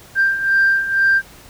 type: beating tone pair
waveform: sine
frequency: 1580 / 1582.1 Hz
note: G6 / G6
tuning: +13 / +16 cents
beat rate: 2.1 Hz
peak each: -18 / -13 dBFS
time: 0.15-1.22 s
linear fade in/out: 50 ms
effects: tanh soft clip ceiling -7 dBFS + pink hiss -43 dBFS RMS until 1.49 s